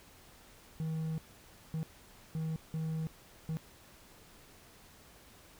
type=tone bursts at uneven times; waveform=triangle; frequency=159.4 Hz; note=D#3; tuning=42 cents sharp; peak=-31 dBFS; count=5; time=0.8-1.18 / 1.74-1.83 / 2.35-2.56 / 2.74-3.07 / 3.49-3.57 s; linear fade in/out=0 ms; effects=pink hiss -58 dBFS RMS until 5.59 s